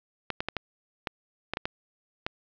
clicks, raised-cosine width 0.3 ms, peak -13 dBFS, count 9, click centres 0.303 / 0.405 / 0.486 / 0.567 / 1.072 / 1.536 / 1.571 / 1.655 / 2.265 s, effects low-pass 5000 Hz 12 dB/octave + 9-bit

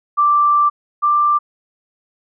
sine tone pair in turn, 1174.7 / 1181.5 Hz, D6 / D6, 0 / +10 cents, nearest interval unison, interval 10 cents, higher second, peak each -10 / -11 dBFS, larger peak first, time 0.17-0.7 / 1.02-1.39 s, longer first, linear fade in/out 20 ms, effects none

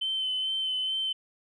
sine tone with vibrato, 3066 Hz, G7, 39 cents flat, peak -26 dBFS, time 0.01-1.13 s, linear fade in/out 10 ms, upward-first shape sine, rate 2.3 Hz, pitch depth 20 cents each way, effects tanh soft clip ceiling -22 dBFS

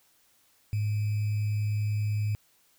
sine tone with sample-and-hold, 105.2 Hz, G#2, 23 cents sharp, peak -25 dBFS, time 0.73-2.35 s, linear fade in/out 0 ms, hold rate 2450 Hz, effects white hiss -65 dBFS RMS until 2.78 s

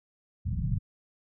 white low-pass noise, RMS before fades -29 dBFS, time 0.45-0.79 s, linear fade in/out 20 ms, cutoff 180 Hz, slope 48 dB/octave, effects none

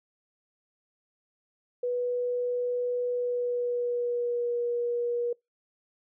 sine tone with pitch glide, 490.6 to 478.6 Hz, B4 to A#4, -12 to +46 cents, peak -26 dBFS, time 1.83-5.33 s, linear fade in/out 5 ms, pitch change -42 cents, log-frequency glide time 3.09-4.57 s, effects noise-tail reverb RT60 0.2 s tail -26 dB re dry

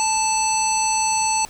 harmonic tone with a mistuned harmonic, 880 Hz, A5, in tune, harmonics 1 / 3 / 5 / 7 / 9, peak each -20 / -27 / -29 / -26 / -24 dBFS, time 0-1.45 s, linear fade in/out 0 ms, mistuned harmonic 7, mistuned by -24 cents, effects pink hiss -44 dBFS RMS until 1.49 s

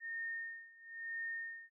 sine tone with tremolo, 1832 Hz, A#6, 31 cents flat, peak -38 dBFS, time 0-1.7 s, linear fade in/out 50 ms, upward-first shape sine, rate 1 Hz, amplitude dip 90%, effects none

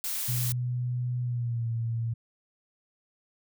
blue noise, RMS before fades -32 dBFS, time 0.04-0.52 s, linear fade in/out 0 ms
sine tone with pitch glide, 123.47 to 115.2 Hz, B2 to A#2, 0 to -20 cents, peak -27 dBFS, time 0.28-2.14 s, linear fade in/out 10 ms, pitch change -120 cents, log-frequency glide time 1.21-1.68 s
effects none

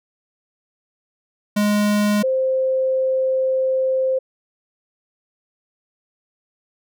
square / sine tone pair in turn, 207.7 / 523.4 Hz, G#3 / C5, 0 / 0 cents, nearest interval octave + major third, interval 1600 cents, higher second, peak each -16 dBFS, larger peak neither, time 1.56-2.23 / 2.23-4.19 s, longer second, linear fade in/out 10 ms, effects none

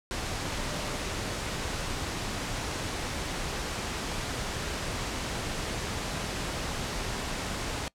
sine tone in noise, 596 Hz, D5, 25 cents sharp, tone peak -43 dBFS, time 0.58-0.95 s, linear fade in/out 0 ms, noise pink, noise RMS -33 dBFS, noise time 0.11-7.88 s, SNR -13 dB, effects noise-tail reverb RT60 0.1 s tail -23 dB re dry + low-pass 8000 Hz 12 dB/octave

